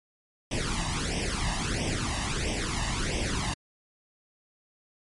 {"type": "noise with flanger", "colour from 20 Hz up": "pink", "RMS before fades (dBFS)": -29, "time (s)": [0.51, 3.54], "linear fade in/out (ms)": 5, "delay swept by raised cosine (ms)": [0.35, 1.08], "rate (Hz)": 1.5, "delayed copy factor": 0.8, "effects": ["low-pass 9000 Hz 12 dB/octave", "MP3 48 kbps"]}